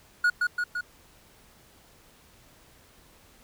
triangle tone with echo, 1449 Hz, F#6, 37 cents flat, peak -17 dBFS, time 0.24-0.3 s, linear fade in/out 5 ms, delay 170 ms, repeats 3, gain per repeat -3 dB, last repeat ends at 0.81 s, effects pink hiss -57 dBFS RMS until 3.43 s

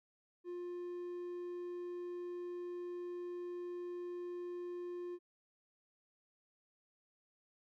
triangle tone, 353.1 Hz, F4, 19 cents sharp, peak -39 dBFS, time 0.44-5.19 s, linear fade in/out 50 ms, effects none

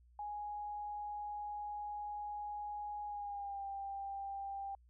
sine tone with pitch glide, 830 to 791.1 Hz, G#5 to G5, -1 to +16 cents, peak -40 dBFS, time 0.19-4.75 s, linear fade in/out 2 ms, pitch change -83 cents, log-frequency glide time 3.06-3.65 s, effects added 60 Hz sine -62 dBFS peak until 4.89 s

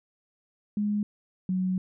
sine tone pair in turn, 207.7 / 185.44 Hz, G#3 / F#3, 0 / +4 cents, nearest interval major second, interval 196 cents, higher first, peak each -24 dBFS, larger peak neither, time 0.77-1.03 / 1.49-1.78 s, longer second, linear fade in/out 2 ms, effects none

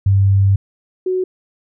sine tone pair in turn, 98.1 / 370.4 Hz, G2 / F#4, +2 / +2 cents, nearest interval octave + major seventh, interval 2300 cents, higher second, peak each -9 / -15 dBFS, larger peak first, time 0.06-0.56 / 1.06-1.24 s, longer first, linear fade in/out 5 ms, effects none

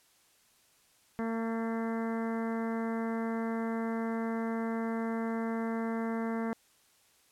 harmonic tone with a mistuned harmonic, 227 Hz, A#3, 46 cents flat, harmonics 1 / 2 / 3 / 4 / 5 / 6 / 7 / 8 / 9, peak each -32 / -38 / -42 / -44 / -46 / -48 / -49 / -50 / -51 dBFS, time 1.19-6.53 s, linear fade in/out 0 ms, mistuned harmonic 8, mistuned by -30 cents, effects white hiss -66 dBFS RMS until 7.31 s + low-pass 12000 Hz 12 dB/octave

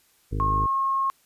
harmonic tone, 51.91 Hz, G#1, in tune, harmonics 1 / 2 / 3 / 4 / 5 / 6 / 7 / 8 / 9, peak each -27 / -29 / -36 / -47 / -38 / -40 / -45 / -42 / -42 dBFS, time 0.31-0.67 s, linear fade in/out 20 ms
sine tone, 1081 Hz, C#6, 44 cents flat, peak -21 dBFS, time 0.4-1.1 s, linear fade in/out 0 ms
effects white hiss -62 dBFS RMS until 1.25 s + resampled to 32000 Hz

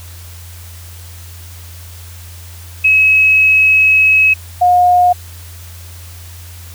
sine tone pair in turn, 2564 / 717 Hz, E7 / F5, -49 / +45 cents, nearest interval octave + minor seventh, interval 2206 cents, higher first, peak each -6 dBFS, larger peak neither, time 2.84-4.34 / 4.61-5.13 s, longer first, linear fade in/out 10 ms, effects added 86 Hz sine -31 dBFS peak until 6.74 s + white hiss -38 dBFS RMS until 6.74 s

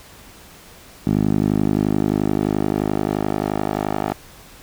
10% pulse tone with band-pass filter sweep, 51.5 Hz, G#1, 14 cents flat, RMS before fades -20 dBFS, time 1.07-4.13 s, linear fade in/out 0 ms, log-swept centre 220 to 680 Hz, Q 1.2, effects pink hiss -44 dBFS RMS until 4.62 s

